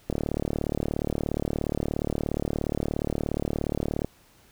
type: click train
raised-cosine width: 2 ms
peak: -13 dBFS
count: 147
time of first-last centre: 0.1-4.046 s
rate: 37 Hz
effects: pink hiss -58 dBFS RMS until 4.51 s